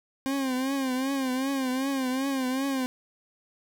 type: tone with vibrato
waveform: 40% pulse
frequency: 264.8 Hz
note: C4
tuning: 21 cents sharp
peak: -25 dBFS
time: 0.26-2.86 s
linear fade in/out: 0 ms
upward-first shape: triangle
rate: 2.6 Hz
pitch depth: 92 cents each way
effects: none